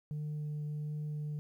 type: tone with vibrato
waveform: sine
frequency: 150 Hz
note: D3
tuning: 37 cents sharp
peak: -33 dBFS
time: 0.11-1.39 s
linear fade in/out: 0 ms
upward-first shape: triangle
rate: 1.4 Hz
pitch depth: 10 cents each way
effects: tanh soft clip ceiling -34 dBFS + 12-bit